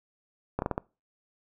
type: slowing click train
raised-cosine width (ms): 1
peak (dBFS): -14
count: 5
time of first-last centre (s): 0.59-0.779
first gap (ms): 31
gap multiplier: 1.29
effects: noise-tail reverb RT60 0.3 s tail -24 dB re dry